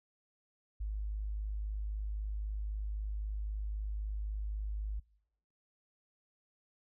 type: tone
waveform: sine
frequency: 51.91 Hz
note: G#1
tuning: in tune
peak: -34 dBFS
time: 0.8-5 s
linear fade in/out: 10 ms
effects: noise-tail reverb RT60 0.9 s tail -26 dB re dry